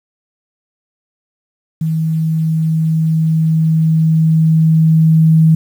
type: tone with level ramp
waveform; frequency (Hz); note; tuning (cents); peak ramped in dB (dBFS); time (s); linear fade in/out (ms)
sine; 160; D#3; +49; -13 to -5; 1.81-5.55; 5
effects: 7-bit